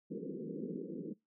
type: band-pass noise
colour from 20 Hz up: pink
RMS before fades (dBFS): -42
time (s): 0.1-1.14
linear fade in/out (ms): 20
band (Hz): 160 to 490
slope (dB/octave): 96
effects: noise-tail reverb RT60 0.2 s tail -23 dB re dry